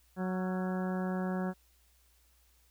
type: harmonic tone with a mistuned harmonic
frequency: 185 Hz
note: F#3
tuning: in tune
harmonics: 1 / 2 / 3 / 4 / 5 / 6 / 7 / 8 / 9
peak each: -32 / -40 / -42 / -43 / -48 / -50 / -49 / -51 / -48 dBFS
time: 0.16-1.54 s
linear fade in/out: 50 ms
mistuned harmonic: 7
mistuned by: +66 cents
effects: added 60 Hz sine -66 dBFS peak until 2.7 s + white hiss -69 dBFS RMS until 2.7 s